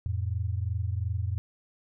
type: tone pair together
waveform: sine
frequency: 87.19 / 110 Hz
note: F2 / A2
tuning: -2 / 0 cents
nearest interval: major third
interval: 402 cents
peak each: -29 / -31 dBFS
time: 0.06-1.38 s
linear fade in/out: 0 ms
effects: none